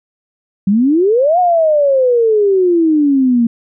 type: exponential two-way sweep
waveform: sine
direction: up then down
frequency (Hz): 187.7 to 734 to 228.6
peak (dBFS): -8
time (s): 0.67-3.47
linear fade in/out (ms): 5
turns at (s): 1.39
effects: none